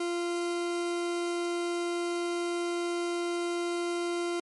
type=tone; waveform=40% pulse; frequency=346.2 Hz; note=F4; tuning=15 cents flat; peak=-28 dBFS; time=0-4.4 s; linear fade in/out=5 ms; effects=MP3 48 kbps